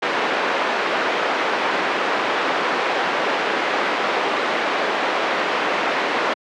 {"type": "band-pass noise", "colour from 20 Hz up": "pink", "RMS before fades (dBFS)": -21, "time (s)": [0.02, 6.34], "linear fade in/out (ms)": 10, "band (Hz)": [430, 2400], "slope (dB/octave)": 12, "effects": ["high-pass 200 Hz 12 dB/octave", "low-pass 6000 Hz 12 dB/octave"]}